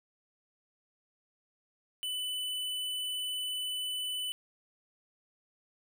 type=tone with hard clipping; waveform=sine; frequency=2993 Hz; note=F#7; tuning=19 cents sharp; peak=-34 dBFS; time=2.03-4.32 s; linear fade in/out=0 ms; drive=18 dB; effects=none